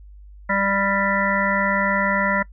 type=harmonic tone; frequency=197.4 Hz; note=G3; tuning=12 cents sharp; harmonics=1 / 3 / 5 / 7 / 9 / 10; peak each=-25 / -25 / -25 / -25 / -25 / -25 dBFS; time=0.49-2.43 s; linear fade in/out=10 ms; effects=noise-tail reverb RT60 0.1 s tail -22 dB re dry + added 50 Hz sine -40 dBFS peak until 2.52 s